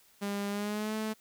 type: tone with pitch glide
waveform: sawtooth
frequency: 201.7 to 217.4 Hz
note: G3 to A3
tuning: +50 to -21 cents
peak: -28 dBFS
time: 0.21-1.14 s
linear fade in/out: 20 ms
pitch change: +129 cents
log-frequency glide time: 0.49-0.95 s
effects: white hiss -63 dBFS RMS until 1.2 s